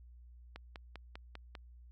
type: click train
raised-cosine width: 0.3 ms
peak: -30 dBFS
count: 6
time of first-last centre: 0.56-1.552 s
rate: 5.04 Hz
effects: added 60 Hz sine -53 dBFS peak until 1.91 s